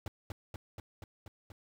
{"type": "noise with echo", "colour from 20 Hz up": "brown", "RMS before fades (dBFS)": -38, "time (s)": [0.06, 0.08], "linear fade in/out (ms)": 2, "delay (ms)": 240, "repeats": 6, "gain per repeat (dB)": -2, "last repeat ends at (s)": 1.52, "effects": []}